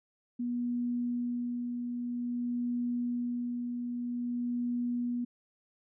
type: tone with tremolo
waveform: sine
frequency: 242.2 Hz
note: B3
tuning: 34 cents flat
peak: -29 dBFS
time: 0.39-5.25 s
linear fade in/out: 10 ms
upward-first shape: sine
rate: 0.51 Hz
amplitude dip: 35%
effects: none